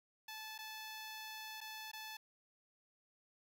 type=tone with dropouts; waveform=10% pulse; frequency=870 Hz; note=A5; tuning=20 cents flat; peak=-38 dBFS; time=0.28-2.17 s; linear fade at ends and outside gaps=5 ms; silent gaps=0.58-0.587 / 1.606-1.612 / 1.916-1.932 s; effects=none